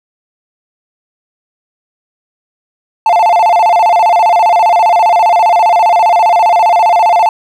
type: tone with vibrato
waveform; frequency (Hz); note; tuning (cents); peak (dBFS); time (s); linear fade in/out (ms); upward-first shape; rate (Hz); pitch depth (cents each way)
triangle; 784; G5; 0; -3; 3.06-7.29; 2; square; 15; 200
effects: none